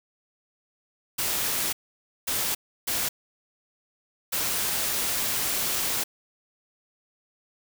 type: noise bursts at uneven times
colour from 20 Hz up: white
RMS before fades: -27 dBFS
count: 4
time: 1.18-1.73 / 2.27-2.55 / 2.87-3.09 / 4.32-6.04 s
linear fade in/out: 10 ms
effects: none